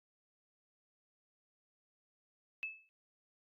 sine tone with exponential decay, 2612 Hz, E7, 17 cents flat, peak -34 dBFS, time 2.63-2.89 s, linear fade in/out 0 ms, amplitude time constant 56 ms, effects Opus 48 kbps

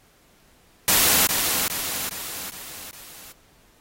white noise with echo, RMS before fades -18 dBFS, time 0.88-1.27 s, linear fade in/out 0 ms, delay 410 ms, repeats 5, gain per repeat -5 dB, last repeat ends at 3.32 s, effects pink hiss -58 dBFS RMS until 3.8 s + AAC 48 kbps

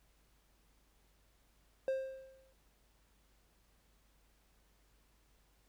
triangle tone with exponential decay, 530 Hz, C5, 22 cents sharp, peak -28 dBFS, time 1.88-2.53 s, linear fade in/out 1 ms, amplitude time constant 140 ms, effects added 50 Hz sine -70 dBFS peak until 5.68 s + pink hiss -73 dBFS RMS until 5.68 s

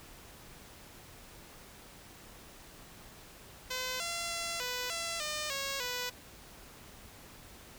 5% pulse tone with pitch steps, 510 / 683 / 679 / 496.7 / 673 / 605 / 549 / 494.4 Hz, C5 / F5 / F5 / B4 / E5 / D#5 / C#5 / B4, -44 / -39 / -49 / +10 / +36 / -49 / -17 / +2 cents, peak -23 dBFS, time 3.7-6.1 s, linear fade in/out 10 ms, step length 300 ms, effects pink hiss -53 dBFS RMS until 7.78 s

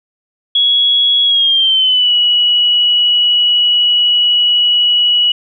sine tone with pitch glide, 3344 to 2928 Hz, G#7 to F#7, +11 to -19 cents, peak -8 dBFS, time 0.55-5.32 s, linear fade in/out 5 ms, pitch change -230 cents, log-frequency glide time 1.24-2.13 s, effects none

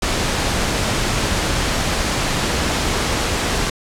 pink noise, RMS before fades -19 dBFS, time 0.02-3.7 s, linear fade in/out 5 ms, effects low-pass 8000 Hz 12 dB/octave

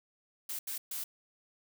blue noise bursts at uneven times, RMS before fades -38 dBFS, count 3, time 0.49-0.59 / 0.67-0.78 / 0.91-1.04 s, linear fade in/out 5 ms, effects none

